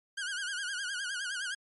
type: tone with vibrato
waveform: sawtooth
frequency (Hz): 1532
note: G6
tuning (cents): -40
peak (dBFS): -30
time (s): 0.17-1.55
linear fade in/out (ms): 10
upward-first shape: sine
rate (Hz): 9.7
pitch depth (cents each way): 120
effects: MP3 48 kbps